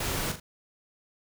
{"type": "noise with echo", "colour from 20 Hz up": "pink", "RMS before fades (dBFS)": -31, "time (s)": [0, 0.32], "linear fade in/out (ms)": 5, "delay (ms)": 40, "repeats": 2, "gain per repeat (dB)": -8, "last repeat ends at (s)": 0.4, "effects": []}